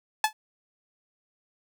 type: tone with exponential decay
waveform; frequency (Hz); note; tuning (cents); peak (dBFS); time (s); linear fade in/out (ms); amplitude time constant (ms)
sawtooth; 864; A5; -32; -13; 0.24-0.33; 2; 18
effects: none